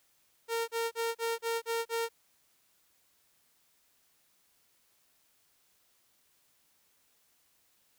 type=tone bursts; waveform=sawtooth; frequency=460 Hz; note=A#4; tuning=23 cents flat; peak=-26 dBFS; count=7; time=0.48-2.09 s; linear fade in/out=50 ms; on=200 ms; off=35 ms; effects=white hiss -70 dBFS RMS until 7.98 s